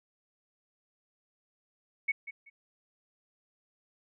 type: tone with echo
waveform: sine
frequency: 2217 Hz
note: C#7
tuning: in tune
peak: -25 dBFS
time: 2.08-2.12 s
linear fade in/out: 10 ms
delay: 190 ms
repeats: 2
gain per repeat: -13 dB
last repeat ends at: 2.5 s
effects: none